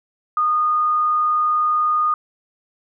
sine tone, 1228 Hz, D#6, 23 cents flat, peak -15 dBFS, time 0.37-2.14 s, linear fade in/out 2 ms, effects none

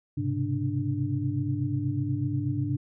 sine tone cluster, 103.3 / 128.1 / 136.3 / 294.2 Hz, G#2 / C3 / C#3 / D4, -9 / -36 / -29 / +3 cents, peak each -31 dBFS, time 0.17-2.77 s, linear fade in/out 10 ms, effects none

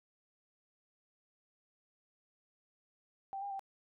sine tone with pitch steps, 781 / 804 / 781 Hz, G5 / G5 / G5, -7 / +44 / -7 cents, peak -38 dBFS, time 3.33-3.594 s, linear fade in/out 0 ms, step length 88 ms, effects none

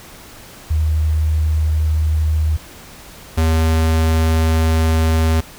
sine / square tone pair in turn, 77.78 / 80.43 Hz, D#2 / E2, 0 / -42 cents, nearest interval minor second, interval 58 cents, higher second, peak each -13 dBFS, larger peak neither, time 0.7-2.57 / 3.37-5.41 s, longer second, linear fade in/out 10 ms, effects pink hiss -39 dBFS RMS until 5.58 s

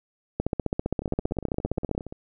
two click trains, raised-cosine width 2 ms, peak -11 / -23 dBFS, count 25 / 20, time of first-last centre 0.4-1.979 / 1.02-2.125 s, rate 15.2 / 17.2 Hz, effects none

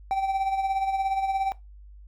triangle tone with tremolo, 776 Hz, G5, 18 cents flat, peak -19 dBFS, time 0.11-1.52 s, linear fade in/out 0 ms, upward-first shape sine, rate 17 Hz, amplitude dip 55%, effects noise-tail reverb RT60 0.2 s tail -18 dB re dry + added 50 Hz sine -44 dBFS peak until 2.07 s

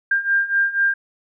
sine beating tone pair, 1595 / 1599.1 Hz, G6 / G6, +30 / +34 cents, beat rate 4.1 Hz, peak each -21 / -18 dBFS, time 0.11-0.94 s, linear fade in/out 5 ms, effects none

